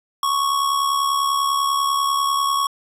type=tone with amplitude modulation; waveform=square; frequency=1108.7 Hz; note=C#6; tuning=in tune; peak=-16 dBFS; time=0.23-2.67 s; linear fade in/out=2 ms; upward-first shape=sine; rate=70.1 Hz; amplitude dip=50%; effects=resampled to 32000 Hz